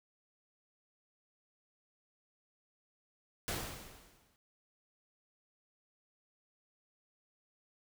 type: noise with exponential decay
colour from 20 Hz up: pink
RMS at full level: -35 dBFS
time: 3.48-4.36 s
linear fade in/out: 0 ms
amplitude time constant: 190 ms
effects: none